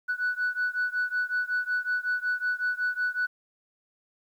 sine beating tone pair, 1480 / 1485.4 Hz, F#6 / F#6, 0 / +6 cents, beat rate 5.4 Hz, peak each -27 / -28 dBFS, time 0.08-3.27 s, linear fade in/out 20 ms, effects tanh soft clip ceiling -21 dBFS + 10-bit

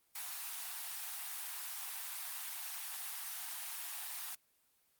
white high-pass noise, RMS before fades -43 dBFS, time 0.15-4.35 s, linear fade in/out 5 ms, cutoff 690 Hz, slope 96 dB/octave, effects white hiss -74 dBFS RMS until 4.99 s + Opus 32 kbps

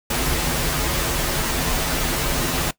pink noise with comb filter, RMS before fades -22 dBFS, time 0.1-2.71 s, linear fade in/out 5 ms, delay 10 ms, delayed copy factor -0.85, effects noise-tail reverb RT60 0.1 s tail -19 dB re dry

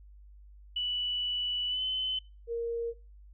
sine tone with pitch glide, 2960 to 3041 Hz, F#7 to F#7, 0 to +47 cents, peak -29 dBFS, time 0.76-2.19 s, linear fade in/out 5 ms, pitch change +47 cents, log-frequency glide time 1.68-1.82 s
sine tone, 466.2 Hz, A#4, in tune, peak -30 dBFS, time 2.47-2.94 s, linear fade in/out 50 ms
effects noise-tail reverb RT60 0.3 s tail -22 dB re dry + added 50 Hz sine -50 dBFS peak until 3.33 s

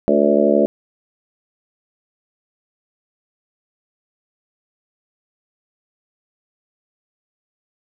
harmonic tone with a mistuned harmonic, 72 Hz, D2, 34 cents flat, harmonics 3 / 4 / 5 / 6 / 7 / 8 / 9, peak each -19 / -20 / -19 / -23 / -20 / -17 / -21 dBFS, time 0.08-0.66 s, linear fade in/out 0 ms, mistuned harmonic 6, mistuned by +26 cents, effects none

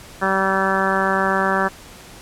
harmonic tone, 192.3 Hz, G3, 33 cents flat, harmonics 1 / 2 / 3 / 4 / 5 / 6 / 7 / 8 / 9, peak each -25 / -25 / -25 / -25 / -25 / -25 / -25 / -25 / -25 dBFS, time 0.21-1.69 s, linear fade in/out 20 ms, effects pink hiss -41 dBFS RMS until 2.21 s + low-pass 12000 Hz 12 dB/octave

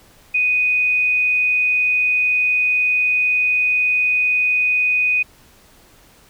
sine tone, 2489 Hz, D#7, in tune, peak -14 dBFS, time 0.34-5.23 s, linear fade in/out 10 ms, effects pink hiss -50 dBFS RMS until 6.29 s

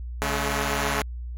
5% pulse tone pair together, 140.61 / 214.8 Hz, C#3 / A3, +25 / -41 cents, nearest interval perfect fifth, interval 734 cents, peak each -16 dBFS, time 0.22-1.02 s, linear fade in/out 0 ms, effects added 60 Hz sine -31 dBFS peak until 1.37 s + AAC 48 kbps

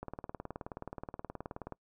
click train, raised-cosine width 1 ms, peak -26 dBFS, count 33, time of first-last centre 0.03-1.723 s, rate 18.9 Hz, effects noise-tail reverb RT60 0.1 s tail -24 dB re dry

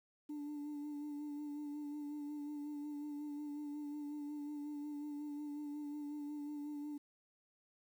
sine tone with vibrato, 293.7 Hz, D4, in tune, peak -39 dBFS, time 0.29-6.98 s, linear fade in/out 10 ms, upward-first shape sine, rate 5.5 Hz, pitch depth 29 cents each way, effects tanh soft clip ceiling -40 dBFS + 11-bit

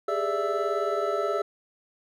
triangle tone cluster, 399.7 / 418.5 / 585 / 664 / 1320 Hz, G4 / G#4 / D5 / E5 / E6, +34 / +13 / -7 / +12 / +2 cents, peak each -29 dBFS, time 0.08-1.42 s, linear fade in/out 5 ms, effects none

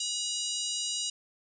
harmonic tone with a mistuned harmonic, 965 Hz, B5, 40 cents flat, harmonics 3 / 4 / 5 / 6 / 7 / 8 / 9, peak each -36 / -37 / -38 / -39 / -39 / -40 / -41 dBFS, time 0-1.1 s, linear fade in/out 5 ms, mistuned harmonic 8, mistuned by -75 cents, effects none

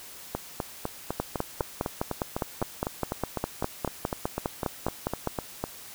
two click trains, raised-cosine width 1 ms, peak -12 / -14 dBFS, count 21 / 22, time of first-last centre 1.2-5.273 / 0.35-5.64 s, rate 4.91 / 3.97 Hz, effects white hiss -45 dBFS RMS until 5.94 s

